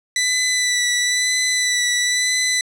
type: tone with vibrato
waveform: 15% pulse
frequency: 1984 Hz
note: B6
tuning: 7 cents sharp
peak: -10 dBFS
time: 0.16-2.61 s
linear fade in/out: 2 ms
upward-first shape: sine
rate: 1 Hz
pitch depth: 21 cents each way
effects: low-pass 11000 Hz 12 dB/octave